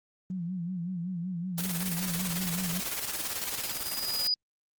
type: tone with vibrato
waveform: sine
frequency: 177.5 Hz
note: F3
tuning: 28 cents sharp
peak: -31 dBFS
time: 0.3-2.8 s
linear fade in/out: 2 ms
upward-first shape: sine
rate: 5.3 Hz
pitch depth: 99 cents each way
type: noise with tremolo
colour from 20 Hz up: white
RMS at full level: -32 dBFS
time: 1.58-4.27 s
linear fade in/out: 0 ms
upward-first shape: square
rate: 18 Hz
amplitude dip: 50%
type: tone with exponential growth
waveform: sine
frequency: 4929 Hz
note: D#8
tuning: 17 cents flat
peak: -23 dBFS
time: 3.09-4.34 s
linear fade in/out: 1 ms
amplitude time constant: 270 ms
effects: Opus 24 kbps